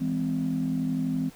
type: chord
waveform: sine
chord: E augmented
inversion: none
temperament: just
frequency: 164.81 / 206 / 257.5 Hz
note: E3 / G#3 / B#3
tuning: 0 / -14 / -28 cents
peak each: -29 / -32 / -26 dBFS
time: 0-1.3 s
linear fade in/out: 20 ms
effects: tanh soft clip ceiling -18 dBFS + pink hiss -52 dBFS RMS until 1.35 s